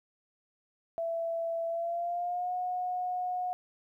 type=tone with pitch glide; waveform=sine; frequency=666 to 726.3 Hz; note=E5 to F#5; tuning=+18 to -32 cents; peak=-30 dBFS; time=0.98-3.53 s; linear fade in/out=0 ms; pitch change=+150 cents; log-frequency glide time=1.67-2.54 s; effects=12-bit